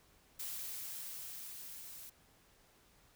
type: noise with level ramp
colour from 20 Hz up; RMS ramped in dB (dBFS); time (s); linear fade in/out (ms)
blue; -42 to -51; 0.39-2.1; 10
effects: pink hiss -67 dBFS RMS until 3.15 s